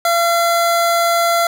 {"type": "tone", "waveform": "25% pulse", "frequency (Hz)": 682, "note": "F5", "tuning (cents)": -41, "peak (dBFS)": -9, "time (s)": [0.05, 1.47], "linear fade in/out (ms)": 2, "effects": []}